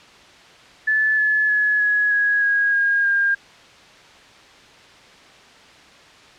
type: tone with pitch steps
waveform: sine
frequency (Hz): 1737 / 1718 / 1699.3 / 1680.7 / 1662.4 / 1644.3 / 1626.3 / 1608.6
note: A6 / A6 / G#6 / G#6 / G#6 / G#6 / G#6 / G6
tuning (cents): -23 / -42 / +39 / +20 / +1 / -18 / -37 / +44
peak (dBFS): -15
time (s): 0.87-3.35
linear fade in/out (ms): 10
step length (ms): 310
effects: white hiss -46 dBFS RMS until 6.38 s + low-pass 4000 Hz 12 dB/octave